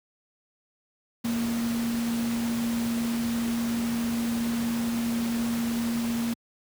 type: tone in noise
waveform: sine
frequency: 233.1 Hz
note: A#3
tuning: in tune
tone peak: -25 dBFS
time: 1.24-6.34 s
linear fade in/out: 10 ms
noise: pink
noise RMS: -36 dBFS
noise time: 1.24-6.34 s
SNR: +8 dB
effects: high-pass 80 Hz 12 dB/octave